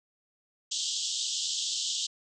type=band-pass noise; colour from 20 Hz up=pink; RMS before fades=-32 dBFS; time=0.71-2.07 s; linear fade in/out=10 ms; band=3000 to 7900 Hz; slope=96 dB/octave; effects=none